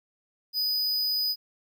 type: tone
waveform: square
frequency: 4978 Hz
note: D#8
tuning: in tune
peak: -25 dBFS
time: 0.53-1.36 s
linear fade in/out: 50 ms
effects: 11-bit